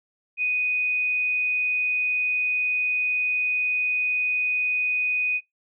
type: tone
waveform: sine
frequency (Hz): 2489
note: D#7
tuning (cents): 0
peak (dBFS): -21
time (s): 0.37-5.41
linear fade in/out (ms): 50
effects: noise-tail reverb RT60 0.2 s tail -26 dB re dry